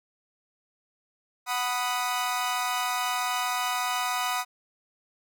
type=chord; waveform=sawtooth; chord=B major; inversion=second; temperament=equal; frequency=740 / 987.8 / 1244.5 Hz; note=F#5 / B5 / D#6; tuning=0 / 0 / 0 cents; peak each=-27 dBFS; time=1.46-4.45 s; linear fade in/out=50 ms; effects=none